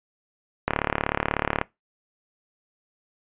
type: click train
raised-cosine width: 0.5 ms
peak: -6 dBFS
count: 35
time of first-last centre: 0.68-1.614 s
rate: 36.4 Hz
effects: noise-tail reverb RT60 0.2 s tail -21 dB re dry + resampled to 8000 Hz